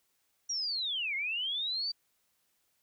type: linear two-way sweep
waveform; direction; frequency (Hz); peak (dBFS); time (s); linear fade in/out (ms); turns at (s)
sine; down then up; 5790 to 2093 to 4691; -31; 0.49-1.92; 10; 1.15
effects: white hiss -75 dBFS RMS until 2.82 s